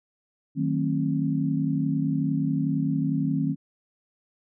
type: chord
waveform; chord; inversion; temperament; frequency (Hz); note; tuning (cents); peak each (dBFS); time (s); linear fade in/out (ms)
sine; D# diminished seventh; none; just; 155.56 / 186.68 / 224 / 268.8; D#3 / F#3 / A3 / C4; 0 / +16 / +31 / +47; -26 / -31 / -31 / -26; 0.55-3.56; 50
effects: none